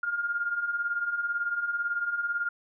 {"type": "beating tone pair", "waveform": "sine", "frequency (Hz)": [1396.9, 1414.9], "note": ["F6", "F6"], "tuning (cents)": [0, 22], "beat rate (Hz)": 18, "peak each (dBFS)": [-34, -28], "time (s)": [0.03, 2.49], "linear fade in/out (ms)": 5, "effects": []}